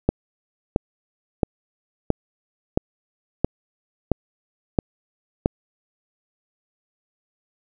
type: click train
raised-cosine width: 2 ms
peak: -3 dBFS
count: 9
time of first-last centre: 0.09-5.459 s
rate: 1.49 Hz
effects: none